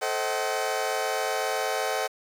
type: chord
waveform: sawtooth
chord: A diminished seventh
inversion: none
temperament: just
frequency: 440 / 528 / 633.6 / 760.3 Hz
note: A4 / C5 / Eb5 / Gb5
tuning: 0 / +16 / +31 / +47 cents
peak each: -28 / -28 / -28 / -26 dBFS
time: 0.01-2.08 s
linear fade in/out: 20 ms
effects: low-pass 12000 Hz 12 dB/octave + 8-bit